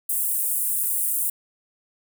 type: high-pass noise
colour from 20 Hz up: pink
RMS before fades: -24 dBFS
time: 0.09-1.3 s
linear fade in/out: 5 ms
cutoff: 8700 Hz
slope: 48 dB/octave
effects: none